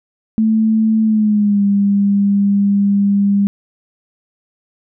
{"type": "tone with pitch glide", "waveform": "sine", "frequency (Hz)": [220, 200.6], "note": ["A3", "G3"], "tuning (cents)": [0, 40], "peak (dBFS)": -10, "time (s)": [0.38, 3.47], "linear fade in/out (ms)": 0, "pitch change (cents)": -160, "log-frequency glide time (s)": [1.03, 1.63], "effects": []}